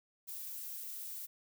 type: noise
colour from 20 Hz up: violet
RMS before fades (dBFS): -44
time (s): 0.27-1.27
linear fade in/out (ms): 20
effects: none